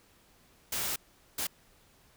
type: noise bursts at uneven times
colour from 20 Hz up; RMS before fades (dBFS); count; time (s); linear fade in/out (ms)
white; -33; 2; 0.72-0.96 / 1.38-1.47; 5
effects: pink hiss -63 dBFS RMS until 2.16 s